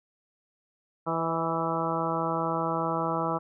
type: harmonic tone with a mistuned harmonic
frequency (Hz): 164.81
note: E3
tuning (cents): 0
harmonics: 1 / 2 / 3 / 4 / 5 / 6 / 7 / 8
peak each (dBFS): -34 / -34 / -34 / -34 / -34 / -34 / -34 / -34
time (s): 1.06-3.39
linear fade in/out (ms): 20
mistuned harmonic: 4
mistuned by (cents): -25
effects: none